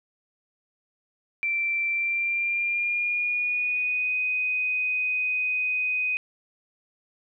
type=tone with pitch glide; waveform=sine; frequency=2346 to 2500 Hz; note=D7 to D#7; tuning=-2 to +8 cents; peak=-23 dBFS; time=1.43-6.17 s; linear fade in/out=0 ms; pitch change=+110 cents; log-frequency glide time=1.9-4.15 s; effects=none